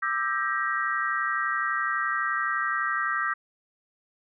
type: chord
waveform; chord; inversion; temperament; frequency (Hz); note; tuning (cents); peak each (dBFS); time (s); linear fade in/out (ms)
sine; E half-diminished seventh; third; just; 1186.7 / 1318.5 / 1582.2 / 1898.7; D6 / E6 / G6 / Bb6; +18 / 0 / +16 / +31; -30; 0.02-3.34; 10
effects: none